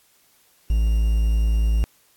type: tone with quantisation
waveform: triangle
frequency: 55 Hz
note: A1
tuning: in tune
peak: -14 dBFS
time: 0.7-1.84 s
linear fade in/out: 0 ms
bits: 7
effects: white hiss -59 dBFS RMS until 2.16 s + AAC 64 kbps